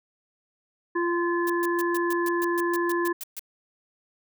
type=harmonic tone; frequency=345 Hz; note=F4; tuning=21 cents flat; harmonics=1 / 3 / 5; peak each=-24 / -29 / -31 dBFS; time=0.95-3.13 s; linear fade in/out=10 ms
type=noise bursts; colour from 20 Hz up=blue; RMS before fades=-35 dBFS; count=13; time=1.47-3.394 s; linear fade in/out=2 ms; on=28 ms; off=130 ms
effects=none